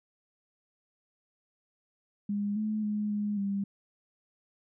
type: tone with pitch steps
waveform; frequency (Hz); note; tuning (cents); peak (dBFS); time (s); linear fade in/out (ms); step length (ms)
sine; 204.1 / 214.7 / 209.7 / 207.4 / 198.8; G#3 / A3 / G#3 / G#3 / G3; -30 / -42 / +17 / -2 / +25; -28; 2.29-3.64; 5; 270
effects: none